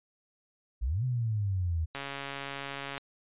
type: exponential two-way sweep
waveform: sine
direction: up then down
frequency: 51.3 to 130 to 78.2 Hz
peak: -27 dBFS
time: 0.81-1.86 s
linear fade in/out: 20 ms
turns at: 1.04 s
type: click train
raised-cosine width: 0.3 ms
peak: -21 dBFS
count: 144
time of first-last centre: 1.95-2.979 s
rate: 139 Hz
effects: resampled to 8000 Hz